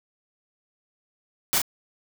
white noise with echo, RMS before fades -22 dBFS, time 1.53-1.58 s, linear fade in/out 0 ms, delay 37 ms, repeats 1, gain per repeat -3 dB, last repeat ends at 1.617 s, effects none

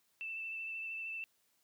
sine tone with vibrato, 2656 Hz, E7, 12 cents sharp, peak -39 dBFS, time 0.21-1.24 s, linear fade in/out 0 ms, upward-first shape sine, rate 13 Hz, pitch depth 18 cents each way, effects white hiss -75 dBFS RMS until 1.63 s + high-pass 80 Hz 12 dB/octave

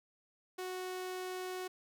sawtooth tone, 368.7 Hz, F#4, 6 cents flat, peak -35 dBFS, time 0.58-1.68 s, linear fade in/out 10 ms, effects none

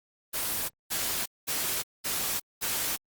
white noise bursts, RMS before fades -30 dBFS, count 5, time 0.33-2.97 s, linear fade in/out 20 ms, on 360 ms, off 210 ms, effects Opus 24 kbps

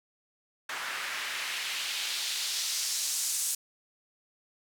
white noise with band-pass filter sweep, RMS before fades -33 dBFS, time 0.69-3.55 s, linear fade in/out 5 ms, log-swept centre 1400 to 8300 Hz, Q 1.3, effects none

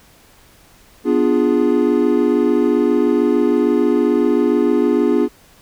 triangle chord, B diminished seventh, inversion none, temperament equal, 246.9 / 293.7 / 349.2 / 415.3 Hz, B3 / D4 / F4 / Ab4, 0 / 0 / 0 / 0 cents, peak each -16 dBFS, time 1.04-5.29 s, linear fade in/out 50 ms, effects pink hiss -49 dBFS RMS until 5.61 s

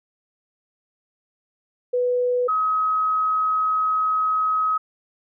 sine tone pair in turn, 493.9 / 1271.4 Hz, B4 / D#6, 0 / +37 cents, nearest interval octave + major third, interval 1637 cents, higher second, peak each -18 / -18 dBFS, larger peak neither, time 1.93-2.48 / 2.48-4.78 s, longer second, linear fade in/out 10 ms, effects none

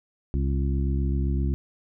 harmonic tone with a mistuned harmonic, 67.8 Hz, C#2, 38 cents flat, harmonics 1 / 2 / 3 / 4 / 5, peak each -23 / -29 / -33 / -35 / -37 dBFS, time 0.34-1.54 s, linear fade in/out 0 ms, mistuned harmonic 5, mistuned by +32 cents, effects none

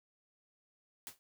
white noise with exponential decay, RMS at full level -42 dBFS, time 1.07-1.19 s, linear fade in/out 0 ms, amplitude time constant 26 ms, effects none

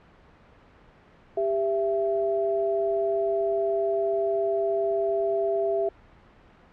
sine tone pair together, 396.5 / 666.8 Hz, G4 / E5, +20 / +20 cents, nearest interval major sixth, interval 900 cents, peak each -25 dBFS, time 1.37-5.89 s, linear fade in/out 5 ms, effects pink hiss -54 dBFS RMS until 6.72 s + low-pass 2000 Hz 12 dB/octave

